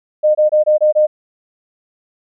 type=tone bursts; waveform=sine; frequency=610 Hz; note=D#5; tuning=34 cents flat; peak=-8 dBFS; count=6; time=0.23-1.07 s; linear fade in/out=20 ms; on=120 ms; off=24 ms; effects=none